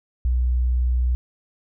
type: tone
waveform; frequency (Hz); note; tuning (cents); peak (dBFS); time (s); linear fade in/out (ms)
sine; 61.74; B1; 0; -17; 0.25-1.15; 0
effects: none